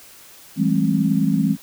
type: tone cluster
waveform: sine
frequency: 164.5 / 195.1 / 213 / 266.7 Hz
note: E3 / G3 / G#3 / C4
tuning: -3 / -8 / +44 / +33 cents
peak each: -21 dBFS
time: 0.56-1.57 s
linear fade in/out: 50 ms
effects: white hiss -45 dBFS RMS until 1.62 s